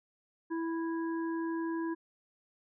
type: harmonic tone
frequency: 329.6 Hz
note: E4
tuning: in tune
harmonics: 1 / 3 / 5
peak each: -32 / -42 / -46 dBFS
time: 0.5-1.95 s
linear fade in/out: 20 ms
effects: none